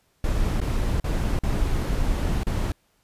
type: noise with dropouts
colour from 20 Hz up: brown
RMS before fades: -23 dBFS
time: 0.24-2.72 s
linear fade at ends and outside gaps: 2 ms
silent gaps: 0.603-0.614 / 1-1.042 / 1.39-1.435 / 2.434-2.468 s
effects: pink hiss -66 dBFS RMS until 3.03 s + resampled to 32000 Hz